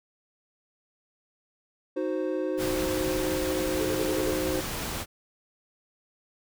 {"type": "chord", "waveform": "triangle", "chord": "C diminished", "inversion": "first", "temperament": "equal", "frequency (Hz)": [311.1, 370, 523.3], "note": ["Eb4", "Gb4", "C5"], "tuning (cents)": [0, 0, 0], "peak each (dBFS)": -29, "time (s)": [1.96, 4.61], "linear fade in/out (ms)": 10}
{"type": "noise", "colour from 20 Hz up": "pink", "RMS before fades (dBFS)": -33, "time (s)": [2.57, 5.06], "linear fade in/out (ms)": 50}
{"type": "tone bursts", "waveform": "sine", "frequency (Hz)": 430.7, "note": "A4", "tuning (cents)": -37, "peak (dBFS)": -30, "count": 6, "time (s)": [3.8, 4.313], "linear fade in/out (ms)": 5, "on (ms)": 53, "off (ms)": 39}
{"effects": []}